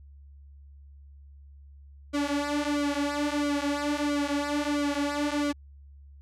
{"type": "tone with flanger", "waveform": "sawtooth", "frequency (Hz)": 289.9, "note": "D4", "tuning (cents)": -22, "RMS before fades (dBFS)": -28, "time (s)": [2.13, 5.53], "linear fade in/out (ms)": 20, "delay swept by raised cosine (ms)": [1.1, 6.6], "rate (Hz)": 1.5, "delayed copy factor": -0.85, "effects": ["added 70 Hz sine -47 dBFS peak until 6.21 s", "low-pass 8000 Hz 12 dB/octave"]}